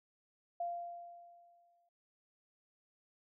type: tone with exponential decay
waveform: sine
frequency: 693 Hz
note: F5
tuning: 14 cents flat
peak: -34 dBFS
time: 0.6-1.89 s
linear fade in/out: 5 ms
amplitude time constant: 280 ms
effects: none